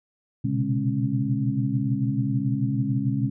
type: tone cluster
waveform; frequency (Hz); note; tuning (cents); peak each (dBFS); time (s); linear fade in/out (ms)
sine; 121.3 / 128.1 / 139.5 / 207.2 / 273.4; B2 / C3 / C#3 / G#3 / C#4; -31 / -36 / +11 / -4 / -24; -28; 0.44-3.3; 10
effects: none